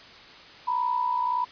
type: tone pair together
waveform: sine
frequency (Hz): 926.4 / 987.8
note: A#5 / B5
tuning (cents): -11 / 0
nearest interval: minor second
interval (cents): 111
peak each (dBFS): -30 / -24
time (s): 0.67-1.45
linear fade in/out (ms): 10
effects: white hiss -47 dBFS RMS until 1.51 s + resampled to 11025 Hz